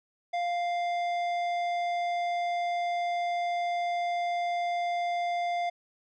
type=tone with tanh clipping; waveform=sine; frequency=698.5 Hz; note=F5; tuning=in tune; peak=-29 dBFS; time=0.33-5.7 s; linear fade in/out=10 ms; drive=12 dB; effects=none